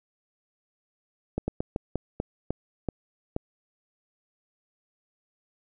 slowing click train, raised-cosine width 2 ms, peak -14 dBFS, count 9, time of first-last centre 1.38-3.364 s, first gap 100 ms, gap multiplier 1.25, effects none

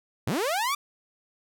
sawtooth linear sweep, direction up, 83.7 to 1200 Hz, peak -21 dBFS, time 0.27-0.75 s, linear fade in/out 5 ms, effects none

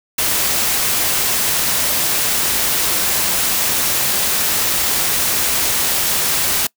white noise, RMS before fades -17 dBFS, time 0.18-6.67 s, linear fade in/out 5 ms, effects noise-tail reverb RT60 0.1 s tail -24 dB re dry

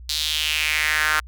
sawtooth tone with high-pass filter sweep, 153.8 Hz, D#3, 20 cents flat, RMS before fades -22 dBFS, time 0.09-1.2 s, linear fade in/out 5 ms, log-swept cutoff 4200 to 1400 Hz, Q 3.6, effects added 60 Hz sine -37 dBFS peak until 1.27 s

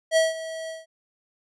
square tone with ADSR envelope, 646 Hz, E5, 35 cents flat, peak -16 dBFS, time 0.11-0.86 s, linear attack 55 ms, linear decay 170 ms, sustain -16 dB, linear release 170 ms, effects resampled to 24000 Hz

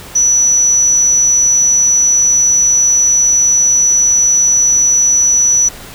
sine tone, 5920 Hz, F#8, in tune, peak -7 dBFS, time 0.15-5.69 s, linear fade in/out 10 ms, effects pink hiss -32 dBFS RMS until 5.94 s

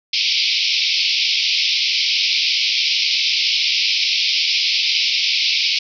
white band-pass noise, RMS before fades -18 dBFS, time 0.13-5.79 s, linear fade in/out 5 ms, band 2200 to 5400 Hz, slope 96 dB/octave, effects none

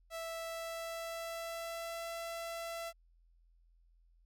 sawtooth tone with pitch glide, 659.3 to 670 Hz, E5 to E5, 0 to +28 cents, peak -36 dBFS, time 0.1-2.93 s, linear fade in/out 50 ms, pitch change +28 cents, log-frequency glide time 0.39-2.07 s, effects added 42 Hz sine -64 dBFS peak until 4.25 s

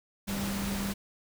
sine tone in noise, 198.4 Hz, G3, 21 cents sharp, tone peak -32 dBFS, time 0.27-0.94 s, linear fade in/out 20 ms, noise pink, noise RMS -36 dBFS, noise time 0.27-0.94 s, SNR +1 dB, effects none

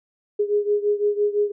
sine beating tone pair, 411.9 / 417.8 Hz, G#4 / G#4, -14 / +10 cents, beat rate 5.9 Hz, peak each -20 / -23 dBFS, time 0.39-1.52 s, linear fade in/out 10 ms, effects none

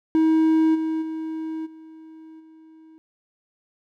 triangle tone with level steps, 318.7 Hz, D#4, 42 cents sharp, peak -13 / -20 / -25 / -39 / -44 dBFS, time 0.15-2.98 s, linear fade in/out 0 ms, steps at 0.74 / 1.01 / 1.65 / 2.39 s, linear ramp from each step 20 ms, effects none

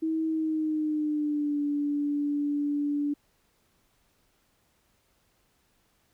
sine tone with pitch glide, 320 to 290.1 Hz, D#4 to D4, +49 to -21 cents, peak -25 dBFS, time 0.02-3.14 s, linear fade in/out 10 ms, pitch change -170 cents, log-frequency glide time 0.26-1.61 s, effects pink hiss -69 dBFS RMS until 6.13 s

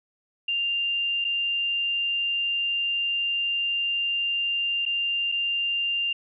sine tone with dropouts, 2792 Hz, F7, 1 cent flat, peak -23 dBFS, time 0.48-6.13 s, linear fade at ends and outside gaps 5 ms, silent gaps 1.244-1.248 / 4.854-4.861 / 5.318-5.321 s, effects none

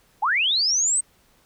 sine linear sweep, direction up, 737 to 8420 Hz, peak -18 dBFS, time 0.22-1.01 s, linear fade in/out 10 ms, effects pink hiss -60 dBFS RMS until 1.45 s

